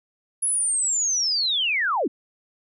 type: linear sweep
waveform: sine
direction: down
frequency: 10548 to 207.7 Hz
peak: -20 dBFS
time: 0.42-2.08 s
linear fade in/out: 10 ms
effects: none